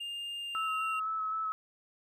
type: tone with pitch glide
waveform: triangle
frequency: 2810 to 2760 Hz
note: F7 to F7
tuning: +10 to -21 cents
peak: -35 dBFS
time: 0-1 s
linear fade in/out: 10 ms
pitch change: -31 cents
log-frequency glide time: 0.39-0.89 s
type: tone with vibrato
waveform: sine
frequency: 1297 Hz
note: E6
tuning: 28 cents flat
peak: -31 dBFS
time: 0.55-1.52 s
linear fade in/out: 0 ms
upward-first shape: square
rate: 3.9 Hz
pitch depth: 14 cents each way
effects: none